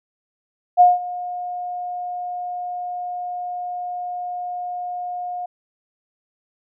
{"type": "tone with ADSR envelope", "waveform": "sine", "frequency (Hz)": 716, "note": "F5", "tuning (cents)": 43, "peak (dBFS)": -6, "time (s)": [0.77, 5.46], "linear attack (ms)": 35, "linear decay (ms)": 180, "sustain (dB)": -19, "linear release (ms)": 7, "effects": []}